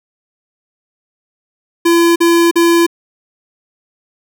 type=tone bursts; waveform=square; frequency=338.9 Hz; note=E4; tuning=48 cents sharp; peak=-8 dBFS; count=3; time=1.85-2.866 s; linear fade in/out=10 ms; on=310 ms; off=43 ms; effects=none